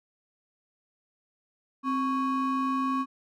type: ring-modulated tone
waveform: triangle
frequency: 687 Hz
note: F5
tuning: 29 cents flat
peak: -20 dBFS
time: 1.83-3.06 s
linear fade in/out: 50 ms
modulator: 424 Hz
effects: none